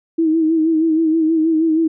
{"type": "tone with vibrato", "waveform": "sine", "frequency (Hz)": 320.8, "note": "E4", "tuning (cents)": -47, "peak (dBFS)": -12, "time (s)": [0.18, 1.88], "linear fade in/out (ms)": 10, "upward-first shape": "sine", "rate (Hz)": 6.3, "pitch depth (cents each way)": 51, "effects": []}